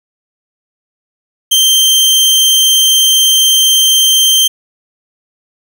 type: tone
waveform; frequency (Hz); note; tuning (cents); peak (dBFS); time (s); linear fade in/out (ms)
sawtooth; 3142; G7; +3; -3; 1.51-4.48; 10
effects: none